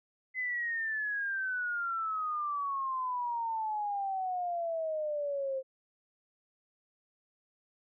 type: exponential sweep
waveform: sine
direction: down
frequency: 2044 to 523.3 Hz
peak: -31 dBFS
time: 0.34-5.63 s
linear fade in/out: 50 ms
effects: none